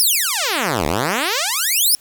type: exponential two-way sweep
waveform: 5% pulse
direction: down then up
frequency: 5520 to 69.3 to 5520 Hz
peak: -6 dBFS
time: 0-1.95 s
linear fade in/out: 0 ms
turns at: 0.86 s
effects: white hiss -50 dBFS RMS until 2 s